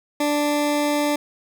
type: tone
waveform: 20% pulse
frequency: 293.7 Hz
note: D4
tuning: in tune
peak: -14 dBFS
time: 0.2-1.16 s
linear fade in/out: 5 ms
effects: none